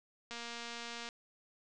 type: click train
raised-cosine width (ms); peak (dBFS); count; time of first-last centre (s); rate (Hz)
0.2; -27; 184; 0.31-1.089; 235
effects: resampled to 22050 Hz